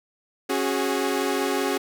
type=chord; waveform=sawtooth; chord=C# suspended fourth; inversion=none; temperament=equal with one note detuned; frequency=274.2 / 370 / 415.3 Hz; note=C#4 / F#4 / G#4; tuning=-19 / 0 / 0 cents; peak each=-23 dBFS; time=0.49-1.78 s; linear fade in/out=10 ms; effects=none